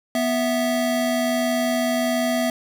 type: tone pair together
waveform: square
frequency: 246.1 / 657 Hz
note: B3 / E5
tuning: -6 / -6 cents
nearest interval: octave + perfect fourth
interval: 1700 cents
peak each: -23 dBFS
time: 0.15-2.5 s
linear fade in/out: 2 ms
effects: 8-bit